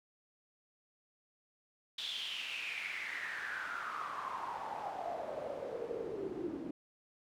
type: noise with band-pass filter sweep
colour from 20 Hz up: pink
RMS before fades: -41 dBFS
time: 1.98-6.71 s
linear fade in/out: 5 ms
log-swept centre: 3600 to 300 Hz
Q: 7
effects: none